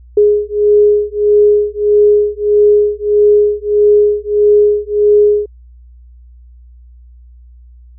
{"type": "beating tone pair", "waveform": "sine", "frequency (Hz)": [415.3, 416.9], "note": ["G#4", "G#4"], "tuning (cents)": [0, 7], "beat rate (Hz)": 1.6, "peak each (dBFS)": -10, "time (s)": [0.17, 5.46], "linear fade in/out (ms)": 5, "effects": ["added 60 Hz sine -36 dBFS peak until 7.98 s"]}